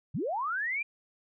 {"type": "linear sweep", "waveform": "sine", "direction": "up", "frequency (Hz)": [98.1, 2432], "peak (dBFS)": -29, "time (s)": [0.14, 0.83], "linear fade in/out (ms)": 10, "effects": []}